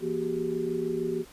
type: tone cluster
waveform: sine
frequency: 168.4 / 238.9 / 377.1 / 403.6 Hz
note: E3 / A#3 / F#4 / G#4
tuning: +37 / +43 / +33 / -49 cents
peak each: -37 / -35 / -29 / -33 dBFS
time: 0-1.25 s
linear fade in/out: 50 ms
effects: pink hiss -52 dBFS RMS until 1.32 s + resampled to 32000 Hz